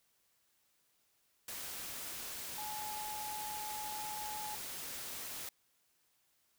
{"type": "tone in noise", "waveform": "sine", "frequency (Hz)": 849, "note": "G#5", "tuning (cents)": 38, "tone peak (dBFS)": -42, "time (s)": [2.58, 4.55], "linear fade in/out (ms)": 2, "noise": "white", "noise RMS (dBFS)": -44, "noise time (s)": [1.48, 5.49], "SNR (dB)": -1, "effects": ["white hiss -75 dBFS RMS until 6.58 s"]}